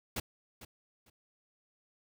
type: noise with echo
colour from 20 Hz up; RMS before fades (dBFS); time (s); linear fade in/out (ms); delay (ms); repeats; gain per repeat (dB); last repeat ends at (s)
pink; -35; 0.16-0.2; 5; 450; 2; -14; 1.1
effects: none